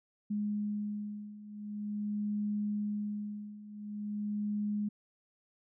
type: beating tone pair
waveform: sine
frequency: 207.8 / 208.25 Hz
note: G#3 / G#3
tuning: +1 / +5 cents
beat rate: 0.45 Hz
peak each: -38 / -35 dBFS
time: 0.3-4.89 s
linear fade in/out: 10 ms
effects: none